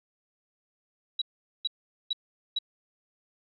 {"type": "tone bursts", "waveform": "sine", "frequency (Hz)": 3893, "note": "B7", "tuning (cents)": -26, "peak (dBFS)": -25, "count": 4, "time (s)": [1.19, 2.588], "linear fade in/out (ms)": 5, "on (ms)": 27, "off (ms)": 430, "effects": []}